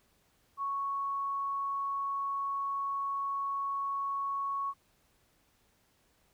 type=tone; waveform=sine; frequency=1108.7 Hz; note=C#6; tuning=in tune; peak=-31 dBFS; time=0.57-4.74 s; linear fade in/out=50 ms; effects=pink hiss -70 dBFS RMS until 6.33 s